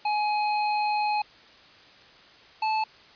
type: tone pair in turn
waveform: square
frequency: 840 / 872 Hz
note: G#5 / A5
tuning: +19 / -16 cents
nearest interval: minor second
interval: 65 cents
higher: second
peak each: -24 dBFS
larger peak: neither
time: 0.05-1.22 / 2.62-2.84 s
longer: first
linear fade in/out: 5 ms
effects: white hiss -52 dBFS RMS until 3.15 s + resampled to 11025 Hz